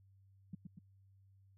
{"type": "tone with echo", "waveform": "sine", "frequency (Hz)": 174.61, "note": "F3", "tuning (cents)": 0, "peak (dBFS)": -40, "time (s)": [0.53, 0.55], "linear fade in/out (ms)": 5, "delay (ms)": 120, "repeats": 2, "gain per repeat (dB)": -4, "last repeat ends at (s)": 0.79, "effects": ["added 97 Hz sine -63 dBFS peak until 1.57 s"]}